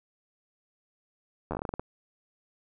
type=slowing click train; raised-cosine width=1 ms; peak=-18 dBFS; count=11; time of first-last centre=1.51-1.796 s; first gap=11 ms; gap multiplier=1.2; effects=none

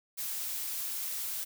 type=noise; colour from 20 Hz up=blue; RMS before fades=-36 dBFS; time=0.17-1.45 s; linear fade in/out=20 ms; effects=none

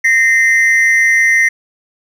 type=ring-modulated tone; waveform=triangle; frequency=1958 Hz; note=B6; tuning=15 cents flat; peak=-3 dBFS; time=0.04-1.49 s; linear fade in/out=10 ms; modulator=113 Hz; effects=none

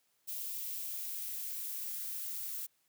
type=noise with high-pass filter sweep; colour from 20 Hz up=violet; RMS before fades=-40 dBFS; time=0.27-2.67 s; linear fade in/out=20 ms; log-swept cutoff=2600 to 1100 Hz; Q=1.3; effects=white hiss -75 dBFS RMS until 2.88 s + high-pass 80 Hz 12 dB/octave

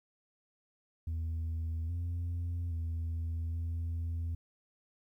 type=tone with pitch steps; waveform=sine; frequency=81.5 / 86.2 / 82.5 / 83.5 Hz; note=E2 / F2 / E2 / E2; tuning=-19 / -22 / +2 / +23 cents; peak=-30 dBFS; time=1.07-4.35 s; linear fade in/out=5 ms; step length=820 ms; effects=tanh soft clip ceiling -32 dBFS + 12-bit

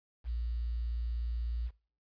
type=tone with quantisation; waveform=sine; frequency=58.27 Hz; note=A#1; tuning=in tune; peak=-32 dBFS; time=0.24-1.71 s; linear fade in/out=50 ms; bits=10; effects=noise-tail reverb RT60 0.4 s tail -20 dB re dry + resampled to 11025 Hz

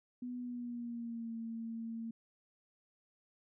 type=tone with pitch glide; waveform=sine; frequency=246.9 to 227.7 Hz; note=B3 to A#3; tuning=0 to -40 cents; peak=-39 dBFS; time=0.22-2.11 s; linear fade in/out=5 ms; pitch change=-140 cents; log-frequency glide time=0.38-1.34 s; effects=none

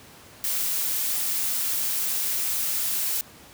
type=noise; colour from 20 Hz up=blue; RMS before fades=-26 dBFS; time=0.44-3.21 s; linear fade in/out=0 ms; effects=pink hiss -48 dBFS RMS until 3.53 s + high-pass 80 Hz 12 dB/octave

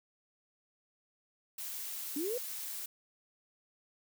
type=noise; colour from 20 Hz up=blue; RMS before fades=-41 dBFS; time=1.58-2.86 s; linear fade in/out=5 ms
type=linear sweep; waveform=sine; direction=up; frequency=273.1 to 515 Hz; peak=-33 dBFS; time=2.16-2.38 s; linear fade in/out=5 ms
effects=none

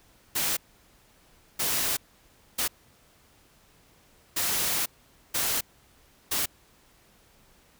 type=noise bursts at uneven times; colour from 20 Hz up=white; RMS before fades=-27 dBFS; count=6; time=0.35-0.57 / 1.59-1.97 / 2.58-2.68 / 4.36-4.86 / 5.34-5.61 / 6.31-6.46 s; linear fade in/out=10 ms; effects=pink hiss -60 dBFS RMS until 7.79 s

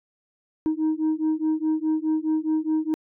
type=beating tone pair; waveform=sine; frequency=311.1 / 315.9 Hz; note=D#4 / D#4; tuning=0 / +26 cents; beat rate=4.8 Hz; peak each=-22 dBFS; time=0.66-2.94 s; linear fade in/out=0 ms; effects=tanh soft clip ceiling -18 dBFS

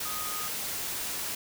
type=tone in noise; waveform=sine; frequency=1244.5 Hz; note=D#6; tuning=in tune; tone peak=-38 dBFS; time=0.05-0.48 s; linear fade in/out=5 ms; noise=white; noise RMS=-34 dBFS; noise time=0-1.35 s; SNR=-7 dB; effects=none

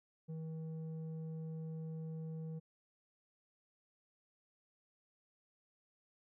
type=tone with low-pass filter; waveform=square; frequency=160 Hz; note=D#3; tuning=49 cents sharp; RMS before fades=-44 dBFS; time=0.28-2.6 s; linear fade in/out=20 ms; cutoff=340 Hz; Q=2.8; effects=none

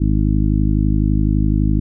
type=harmonic tone; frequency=51.91 Hz; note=G#1; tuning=in tune; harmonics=1 / 2 / 3 / 4 / 5 / 6; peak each=-16 / -19 / -21 / -22 / -23 / -24 dBFS; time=0-1.8 s; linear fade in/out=10 ms; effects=none

